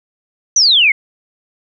sine exponential sweep, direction down, 6180 to 2093 Hz, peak -7 dBFS, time 0.56-0.92 s, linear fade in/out 5 ms, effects none

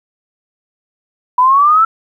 sine exponential sweep, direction up, 984 to 1341 Hz, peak -6 dBFS, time 1.38-1.85 s, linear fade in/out 5 ms, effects 8-bit

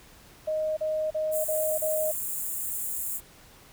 sine tone bursts, 622.3 Hz, D#5, in tune, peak -25 dBFS, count 5, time 0.47-2.118 s, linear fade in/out 10 ms, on 300 ms, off 37 ms
white high-pass noise, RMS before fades -32 dBFS, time 1.31-3.21 s, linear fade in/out 50 ms, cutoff 7000 Hz, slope 96 dB/octave
effects pink hiss -53 dBFS RMS until 3.72 s

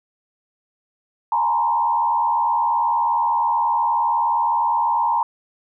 sine tone with frequency modulation, 934 Hz, A#5, 3 cents sharp, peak -16 dBFS, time 1.32-5.23 s, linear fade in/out 2 ms, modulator 79.6 Hz, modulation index 1, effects none

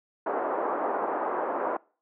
white band-pass noise, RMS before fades -29 dBFS, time 0.26-1.77 s, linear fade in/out 5 ms, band 330 to 1100 Hz, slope 24 dB/octave, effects noise-tail reverb RT60 0.4 s tail -24 dB re dry + low-pass 2000 Hz 12 dB/octave

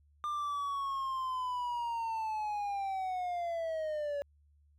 triangle linear sweep, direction down, 1200 to 565 Hz, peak -31 dBFS, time 0.24-4.22 s, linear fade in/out 0 ms, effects added 73 Hz sine -63 dBFS peak until 4.78 s

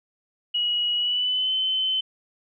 sine tone with pitch glide, 2909 to 3059 Hz, F#7 to G7, -30 to -43 cents, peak -21 dBFS, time 0.54-2.01 s, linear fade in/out 10 ms, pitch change +87 cents, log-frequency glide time 0.95-1.53 s, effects none

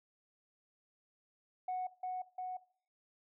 sine tone with echo, 737 Hz, F#5, 7 cents flat, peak -33 dBFS, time 1.68-1.87 s, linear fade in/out 5 ms, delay 350 ms, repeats 2, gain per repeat -2 dB, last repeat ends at 2.57 s, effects noise-tail reverb RT60 0.5 s tail -20 dB re dry + tanh soft clip ceiling -32 dBFS

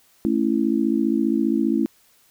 sine chord, A major, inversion none, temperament just, 220 / 275 / 330 Hz, A3 / C#4 / E4, 0 / -14 / +2 cents, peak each -22 dBFS, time 0.25-1.86 s, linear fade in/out 0 ms, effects white hiss -58 dBFS RMS until 2.3 s

